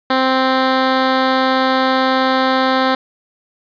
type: tone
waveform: 10% pulse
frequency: 261.6 Hz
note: C4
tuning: in tune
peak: -4 dBFS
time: 0.1-2.95 s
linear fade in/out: 5 ms
effects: resampled to 11025 Hz + 7-bit